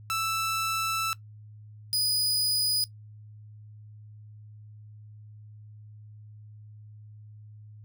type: tone pair in turn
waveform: sawtooth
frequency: 1322 / 4964 Hz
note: E6 / D#8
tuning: +5 / -5 cents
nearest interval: octave + major seventh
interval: 2290 cents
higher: second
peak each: -23 / -21 dBFS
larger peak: second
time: 0.1-1.13 / 1.93-2.84 s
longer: first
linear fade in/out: 0 ms
effects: noise-tail reverb RT60 0.1 s tail -18 dB re dry + added 106 Hz sine -45 dBFS peak until 7.84 s